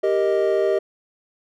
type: chord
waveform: triangle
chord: Eb major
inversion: first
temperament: equal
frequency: 392 / 466.2 / 622.3 Hz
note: G4 / Bb4 / Eb5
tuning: 0 / 0 / 0 cents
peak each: -18 / -22 / -19 dBFS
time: 0.03-0.79 s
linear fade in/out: 10 ms
effects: none